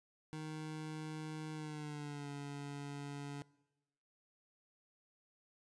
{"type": "tone with pitch glide", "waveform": "25% pulse", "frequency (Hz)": [155.56, 142.65], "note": ["D#3", "C#3"], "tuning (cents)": [0, 50], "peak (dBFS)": -39, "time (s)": [0.33, 3.42], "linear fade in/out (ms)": 0, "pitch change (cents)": -150, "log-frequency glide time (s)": [1.53, 2.29], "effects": ["noise-tail reverb RT60 1.0 s tail -22 dB re dry", "resampled to 22050 Hz"]}